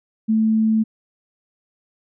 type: tone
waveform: sine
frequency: 220 Hz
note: A3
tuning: in tune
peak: -14 dBFS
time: 0.28-0.84 s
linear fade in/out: 20 ms
effects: none